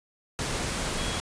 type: tone in noise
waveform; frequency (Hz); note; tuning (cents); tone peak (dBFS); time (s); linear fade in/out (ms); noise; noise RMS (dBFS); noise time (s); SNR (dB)
sine; 3322; G#7; 0; -38; 0.98-1.18; 0; pink; -30; 0.39-1.2; -11
effects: resampled to 22050 Hz